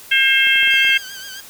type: harmonic tone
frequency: 534 Hz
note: C5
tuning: 35 cents sharp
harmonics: 3 / 4 / 5 / 6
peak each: -17 / -17 / -17 / -17 dBFS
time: 0.11-0.98 s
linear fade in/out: 10 ms
type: clicks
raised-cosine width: 1 ms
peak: -24 dBFS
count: 7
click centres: 0.471 / 0.559 / 0.631 / 0.675 / 0.74 / 0.849 / 0.893 s
type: tone with vibrato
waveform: 15% pulse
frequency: 1568 Hz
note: G6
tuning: in tune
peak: -25 dBFS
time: 0.7-1.41 s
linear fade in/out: 10 ms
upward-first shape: triangle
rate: 7.6 Hz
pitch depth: 70 cents each way
effects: white hiss -40 dBFS RMS until 1.49 s